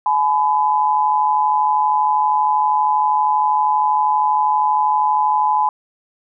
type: tone pair together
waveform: sine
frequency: 850 / 1002.6 Hz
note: G#5 / B5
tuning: +40 / +26 cents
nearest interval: minor third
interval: 286 cents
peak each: -16 dBFS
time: 0.06-5.69 s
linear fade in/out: 2 ms
effects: none